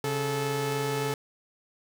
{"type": "tone pair together", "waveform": "sawtooth", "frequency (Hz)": [137.05, 434.6], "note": ["C#3", "A4"], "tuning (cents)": [-19, -21], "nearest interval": "octave + minor sixth", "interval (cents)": 1998, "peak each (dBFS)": [-27, -25], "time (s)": [0.04, 1.14], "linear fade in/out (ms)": 2, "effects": []}